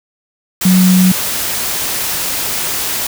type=tone in noise; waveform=sine; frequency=184.5 Hz; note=F#3; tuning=5 cents flat; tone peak=-6 dBFS; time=0.65-1.12 s; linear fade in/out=5 ms; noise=white; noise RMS=-18 dBFS; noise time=0.61-3.07 s; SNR=+9 dB; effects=none